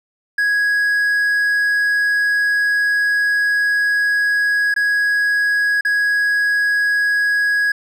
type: tone with dropouts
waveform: triangle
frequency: 1661.2 Hz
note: G#6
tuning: in tune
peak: -12 dBFS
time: 0.38-7.72 s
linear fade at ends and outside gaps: 5 ms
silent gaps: 4.741-4.762 / 5.81-5.849 s
effects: none